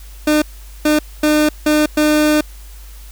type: tone bursts at uneven times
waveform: 30% pulse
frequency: 302.8 Hz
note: D#4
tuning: 47 cents flat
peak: -8 dBFS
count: 5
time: 0.27-0.42 / 0.85-0.99 / 1.23-1.49 / 1.66-1.86 / 1.97-2.41 s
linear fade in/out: 5 ms
effects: added 50 Hz sine -33 dBFS peak until 3.11 s + white hiss -44 dBFS RMS until 3.11 s